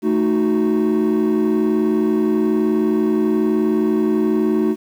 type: chord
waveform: triangle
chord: D# diminished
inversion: second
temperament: equal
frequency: 220 / 311.1 / 370 Hz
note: A3 / D#4 / F#4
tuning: 0 / 0 / 0 cents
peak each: -16 dBFS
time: 0.02-4.76 s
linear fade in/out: 50 ms
effects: tanh soft clip ceiling -8 dBFS + 8-bit